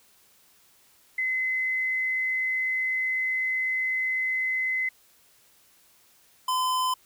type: tone pair in turn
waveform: sine / square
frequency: 2042 / 1021 Hz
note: C7 / C6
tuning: -43 / -43 cents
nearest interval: octave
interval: 1200 cents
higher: first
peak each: -24 dBFS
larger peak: neither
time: 1.18-4.89 / 6.48-6.94 s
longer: first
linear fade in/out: 5 ms
effects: white hiss -60 dBFS RMS until 7.05 s